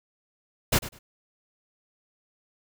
pink noise with echo, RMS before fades -21 dBFS, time 0.72-0.79 s, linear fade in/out 10 ms, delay 100 ms, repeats 2, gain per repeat -15 dB, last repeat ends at 0.99 s, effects none

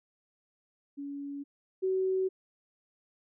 sine tone pair in turn, 282.6 / 377.2 Hz, C#4 / F#4, +34 / +33 cents, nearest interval perfect fourth, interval 499 cents, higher second, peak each -36 / -26 dBFS, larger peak second, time 0.97-1.44 / 1.82-2.29 s, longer neither, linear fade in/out 20 ms, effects none

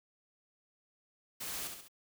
white noise with echo, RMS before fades -41 dBFS, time 1.4-1.68 s, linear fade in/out 10 ms, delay 68 ms, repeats 3, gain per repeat -5 dB, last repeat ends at 1.884 s, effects none

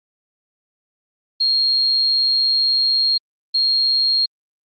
sine tone bursts at uneven times, 4246 Hz, C8, 25 cents sharp, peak -14 dBFS, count 2, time 1.4-3.18 / 3.54-4.26 s, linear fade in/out 10 ms, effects Opus 32 kbps

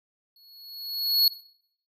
square tone with exponential growth, 4354 Hz, C#8, 32 cents flat, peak -16 dBFS, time 0.36-1.28 s, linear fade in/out 2 ms, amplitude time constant 200 ms, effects noise-tail reverb RT60 0.6 s tail -17 dB re dry

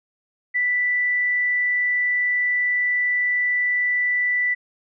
sine tone, 1975.5 Hz, B6, in tune, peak -18 dBFS, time 0.54-4.55 s, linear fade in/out 20 ms, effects none

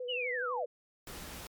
sine tone with vibrato, 495.5 Hz, B4, 6 cents sharp, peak -36 dBFS, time 0-0.66 s, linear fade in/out 5 ms, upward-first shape sine, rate 12 Hz, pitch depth 38 cents each way
sine linear sweep, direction down, 3036 to 493.9 Hz, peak -33 dBFS, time 0.08-0.66 s, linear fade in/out 20 ms
pink noise, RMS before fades -45 dBFS, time 1.07-1.47 s, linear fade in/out 2 ms
effects MP3 96 kbps

